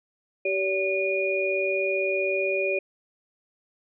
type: tone cluster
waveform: sine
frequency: 386.6 / 571 / 2444 Hz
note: G4 / D5 / D#7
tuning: -24 / -49 / -32 cents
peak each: -27 dBFS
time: 0.45-2.79 s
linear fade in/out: 5 ms
effects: none

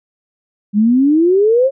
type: exponential sweep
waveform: sine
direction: up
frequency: 200.1 to 554.4 Hz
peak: -8 dBFS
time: 0.73-1.71 s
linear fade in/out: 50 ms
effects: none

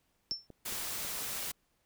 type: tone with exponential decay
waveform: sine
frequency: 5380 Hz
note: E8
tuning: 34 cents sharp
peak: -28 dBFS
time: 0.31-0.47 s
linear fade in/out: 0 ms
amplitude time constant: 33 ms
type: clicks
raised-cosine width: 2 ms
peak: -36 dBFS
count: 4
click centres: 0.316 / 0.503 / 0.724 / 1.049 s
type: noise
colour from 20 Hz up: white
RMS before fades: -38 dBFS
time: 0.65-1.52 s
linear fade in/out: 10 ms
effects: pink hiss -75 dBFS RMS until 1.85 s

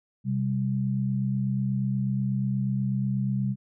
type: tone pair together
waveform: sine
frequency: 129.34 / 197.6 Hz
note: C3 / G3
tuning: -20 / +14 cents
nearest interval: perfect fifth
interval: 734 cents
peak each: -26 / -27 dBFS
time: 0.24-3.56 s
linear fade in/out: 50 ms
effects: none

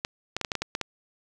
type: clicks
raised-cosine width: 0.2 ms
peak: -11 dBFS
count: 9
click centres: 0.049 / 0.366 / 0.413 / 0.448 / 0.518 / 0.553 / 0.62 / 0.751 / 0.813 s
effects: none

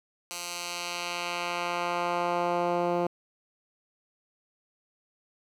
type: tone with band-pass filter sweep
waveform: 10% pulse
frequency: 174.61 Hz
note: F3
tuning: in tune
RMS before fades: -30 dBFS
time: 0.31-3.07 s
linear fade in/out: 0 ms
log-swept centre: 7300 to 420 Hz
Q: 0.76
effects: 10-bit

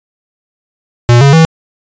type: tone with pitch steps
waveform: square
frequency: 120 / 139.45 / 162.04 Hz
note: B2 / C#3 / E3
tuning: -49 / +11 / -29 cents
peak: -3 dBFS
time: 1.09-1.45 s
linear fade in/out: 0 ms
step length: 120 ms
effects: resampled to 16000 Hz

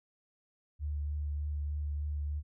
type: tone with vibrato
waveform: sine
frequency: 73.7 Hz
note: D2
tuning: 7 cents sharp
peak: -32 dBFS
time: 0.79-2.43 s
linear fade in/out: 50 ms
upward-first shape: triangle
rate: 3.3 Hz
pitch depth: 19 cents each way
effects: none

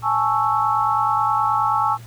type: chord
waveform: sine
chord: A major seventh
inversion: third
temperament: equal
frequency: 830.6 / 880 / 1108.7 / 1318.5 Hz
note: G#5 / A5 / C#6 / E6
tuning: 0 / 0 / 0 / 0 cents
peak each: -22 dBFS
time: 0.02-1.98 s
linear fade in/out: 50 ms
effects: added 116 Hz sine -37 dBFS peak until 2.06 s + pink hiss -47 dBFS RMS until 2.06 s

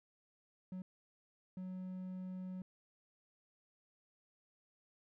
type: tone bursts at uneven times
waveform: triangle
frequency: 185 Hz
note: F#3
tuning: in tune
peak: -40 dBFS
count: 2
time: 0.72-0.82 / 1.57-2.62 s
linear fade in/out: 2 ms
effects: none

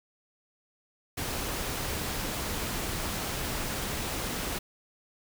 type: noise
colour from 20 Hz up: pink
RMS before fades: -33 dBFS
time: 1.17-4.59 s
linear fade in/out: 10 ms
effects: none

